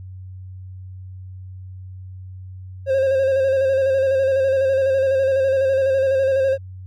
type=tone with vibrato; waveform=triangle; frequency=535 Hz; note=C5; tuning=38 cents sharp; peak=-13 dBFS; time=2.86-6.58 s; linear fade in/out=50 ms; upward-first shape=square; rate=12 Hz; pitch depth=30 cents each way; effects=added 93 Hz sine -33 dBFS peak until 6.86 s